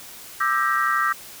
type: chord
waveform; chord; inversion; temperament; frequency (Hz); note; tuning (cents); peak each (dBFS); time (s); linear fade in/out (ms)
sine; E half-diminished seventh; third; just; 1186.7 / 1318.5 / 1582.2 / 1898.7; D6 / E6 / G6 / Bb6; +18 / 0 / +16 / +31; -23 / -23 / -25 / -26; 0.4-1.13; 10
effects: white hiss -41 dBFS RMS until 1.4 s